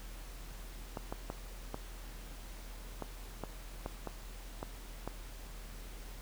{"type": "clicks", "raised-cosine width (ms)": 1, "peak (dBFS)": -24, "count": 10, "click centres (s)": [0.972, 1.125, 1.301, 1.744, 3.023, 3.437, 3.861, 4.073, 4.629, 5.076], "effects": ["added 41 Hz sine -45 dBFS peak until 6.21 s", "pink hiss -53 dBFS RMS until 6.21 s"]}